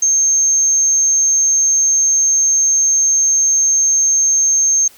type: tone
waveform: sine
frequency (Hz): 6380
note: G8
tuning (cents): +30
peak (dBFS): -10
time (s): 0.02-4.88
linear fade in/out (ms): 5
effects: white hiss -45 dBFS RMS until 4.97 s